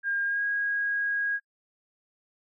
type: tone with pitch glide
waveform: sine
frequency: 1612 to 1642.1 Hz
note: G6 to G#6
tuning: +48 to -20 cents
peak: -25 dBFS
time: 0.03-1.4 s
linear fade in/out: 50 ms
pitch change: +32 cents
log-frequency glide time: 0.25-0.43 s
effects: noise-tail reverb RT60 0.1 s tail -25 dB re dry